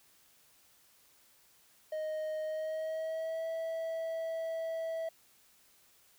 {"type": "tone with pitch glide", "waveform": "triangle", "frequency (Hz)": [622.3, 652.9], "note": ["D#5", "E5"], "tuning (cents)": [0, -17], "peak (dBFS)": -32, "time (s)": [1.92, 5.09], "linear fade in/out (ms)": 5, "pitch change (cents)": 83, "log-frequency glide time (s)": [2.44, 3.47], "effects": ["white hiss -65 dBFS RMS until 6.18 s"]}